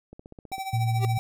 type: click train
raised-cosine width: 2 ms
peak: -30 dBFS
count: 8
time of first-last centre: 0.13-0.582 s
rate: 15.5 Hz
type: tone with tremolo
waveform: square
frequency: 771 Hz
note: G5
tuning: 29 cents flat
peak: -29 dBFS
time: 0.52-1.19 s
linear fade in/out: 0 ms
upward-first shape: sine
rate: 14 Hz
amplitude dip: 70%
type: tone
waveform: sine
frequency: 115.2 Hz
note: A#2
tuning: 20 cents flat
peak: -22 dBFS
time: 0.73-1.18 s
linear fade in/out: 5 ms
type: tone with exponential growth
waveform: square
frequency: 392 Hz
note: G4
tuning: in tune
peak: -26 dBFS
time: 0.96-1.05 s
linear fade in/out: 1 ms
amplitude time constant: 18 ms
effects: none